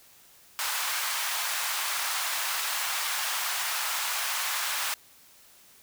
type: high-pass noise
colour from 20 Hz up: pink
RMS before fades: -30 dBFS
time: 0.59-4.94 s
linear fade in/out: 0 ms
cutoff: 900 Hz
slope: 24 dB/octave
effects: white hiss -56 dBFS RMS until 5.82 s